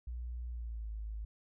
sine tone with pitch glide, 60 to 53.45 Hz, B1 to A1, -49 to -49 cents, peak -38 dBFS, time 0.07-1.25 s, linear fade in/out 5 ms, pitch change -200 cents, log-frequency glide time 0.51-0.91 s, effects none

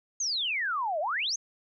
sine exponential two-way sweep, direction down then up, 6645 to 583 to 6645 Hz, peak -27 dBFS, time 0.2-1.36 s, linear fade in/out 5 ms, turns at 1 s, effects none

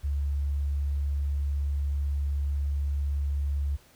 sine tone, 71 Hz, C#2, 42 cents sharp, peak -25 dBFS, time 0.03-3.77 s, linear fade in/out 20 ms, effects pink hiss -58 dBFS RMS until 3.95 s

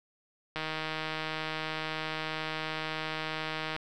click train, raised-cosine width 0.3 ms, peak -18 dBFS, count 504, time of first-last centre 0.56-3.764 s, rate 157 Hz, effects none

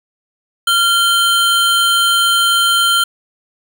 square tone pair together, 1389 / 3118 Hz, F6 / G7, -10 / -10 cents, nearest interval octave + major second, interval 1400 cents, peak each -14 dBFS, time 0.67-3.04 s, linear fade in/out 5 ms, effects none

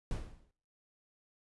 brown noise with exponential decay, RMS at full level -32 dBFS, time 0.11-0.51 s, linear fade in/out 1 ms, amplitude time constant 85 ms, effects noise-tail reverb RT60 0.6 s tail -26 dB re dry + resampled to 24000 Hz

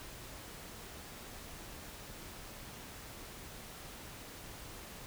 silence, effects pink hiss -49 dBFS RMS until 5.06 s

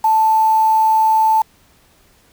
sine tone with quantisation, 880 Hz, A5, in tune, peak -10 dBFS, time 0.04-1.42 s, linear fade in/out 5 ms, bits 5, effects pink hiss -53 dBFS RMS until 2.32 s

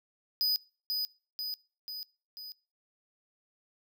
square tone with echo, 4978 Hz, D#8, in tune, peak -26 dBFS, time 0.41-0.56 s, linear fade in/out 0 ms, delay 490 ms, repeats 4, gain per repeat -4 dB, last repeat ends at 2.52 s, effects noise-tail reverb RT60 0.4 s tail -25 dB re dry

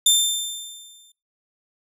20% pulse tone with exponential decay, 3579 Hz, A7, 29 cents sharp, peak -6 dBFS, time 0.06-1.12 s, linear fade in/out 5 ms, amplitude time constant 230 ms, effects noise-tail reverb RT60 0.3 s tail -23 dB re dry

